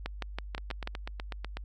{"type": "two click trains", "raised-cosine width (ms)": 0.3, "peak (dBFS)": [-21, -18], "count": [9, 6], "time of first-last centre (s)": [[0.58, 1.57], [0.06, 0.874]], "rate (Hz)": [8.08, 6.14], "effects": ["added 50 Hz sine -39 dBFS peak until 1.64 s", "AAC 48 kbps"]}